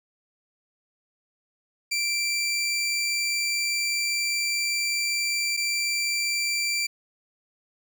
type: tone pair in turn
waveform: 20% pulse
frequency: 2349 / 2349 Hz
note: D7 / D7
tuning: 0 / 0 cents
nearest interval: unison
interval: 0 cents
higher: neither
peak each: -19 dBFS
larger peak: neither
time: 1.91-5.57 / 5.57-6.87 s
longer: first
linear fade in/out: 10 ms
effects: none